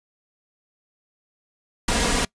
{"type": "noise with comb filter", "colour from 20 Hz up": "pink", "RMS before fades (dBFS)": -21, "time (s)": [1.88, 2.25], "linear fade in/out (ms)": 5, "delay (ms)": 4.2, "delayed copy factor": 0.55, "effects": ["noise-tail reverb RT60 0.1 s tail -24 dB re dry", "resampled to 22050 Hz"]}